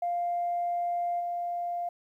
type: tone with level steps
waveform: sine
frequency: 698.5 Hz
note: F5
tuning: in tune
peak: -26 / -29 dBFS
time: 0.02-1.89 s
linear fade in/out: 5 ms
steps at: 1.19 s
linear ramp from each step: 20 ms
effects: tanh soft clip ceiling -22 dBFS + 11-bit